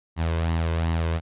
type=tone with flanger; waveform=sawtooth; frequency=82.41 Hz; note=E2; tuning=in tune; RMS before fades=-24 dBFS; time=0.16-1.21 s; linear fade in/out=50 ms; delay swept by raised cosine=1 to 1.99 ms; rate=2.7 Hz; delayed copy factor=+0.5; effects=resampled to 8000 Hz